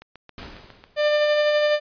click train, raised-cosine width 0.3 ms, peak -26 dBFS, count 7, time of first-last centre 0.02-0.84 s, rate 7.32 Hz
pink noise with exponential decay, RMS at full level -36 dBFS, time 0.38-1.35 s, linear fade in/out 1 ms, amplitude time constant 210 ms
45% pulse tone with tremolo, 597 Hz, D5, 28 cents sharp, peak -16 dBFS, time 0.96-1.8 s, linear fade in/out 50 ms, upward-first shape sine, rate 12 Hz, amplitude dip 25%
effects resampled to 11025 Hz

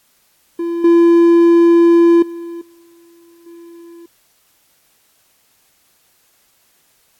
triangle tone with level steps, 339.4 Hz, F4, 49 cents flat, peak -15 / -4 / -23 / -42 / -33 dBFS, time 0.59-4.06 s, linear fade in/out 5 ms, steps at 0.84 / 2.22 / 2.61 / 3.46 s, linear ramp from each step 5 ms, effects white hiss -57 dBFS RMS until 7.19 s + AAC 64 kbps

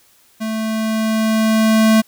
square tone with level ramp, 220 Hz, A3, in tune, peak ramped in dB -21 to -9 dBFS, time 0.4-2.02 s, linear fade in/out 20 ms, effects white hiss -53 dBFS RMS until 2.07 s

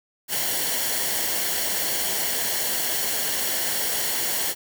white noise with comb filter, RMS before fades -25 dBFS, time 0.28-4.55 s, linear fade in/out 50 ms, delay 0.8 ms, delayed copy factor -0.55, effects none

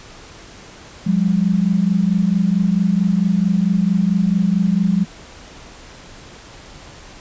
sine tone pair together, 177.3 / 201.8 Hz, F3 / G#3, +26 / -49 cents, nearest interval major second, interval 225 cents, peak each -16 dBFS, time 1.06-5.05 s, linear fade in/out 10 ms, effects pink hiss -40 dBFS RMS until 7.2 s + resampled to 16000 Hz

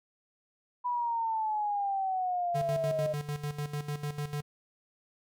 sine exponential sweep, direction down, 987.8 to 610 Hz, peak -28 dBFS, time 0.84-3.14 s, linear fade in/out 20 ms
square tone with tremolo, 146.83 Hz, D3, in tune, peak -32 dBFS, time 2.54-4.42 s, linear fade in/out 20 ms, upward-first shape square, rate 6.7 Hz, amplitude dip 70%
effects none

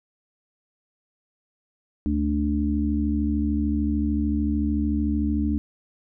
harmonic tone, 73.42 Hz, D2, in tune, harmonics 1 / 3 / 4, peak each -25 / -25 / -25 dBFS, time 2.06-5.58 s, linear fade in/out 0 ms, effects none

